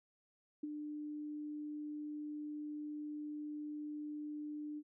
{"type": "tone with ADSR envelope", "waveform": "sine", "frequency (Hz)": 298.8, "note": "D4", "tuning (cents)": 30, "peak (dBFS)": -36, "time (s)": [0.63, 4.83], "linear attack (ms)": 7, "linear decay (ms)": 21, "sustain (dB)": -5, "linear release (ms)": 53, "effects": []}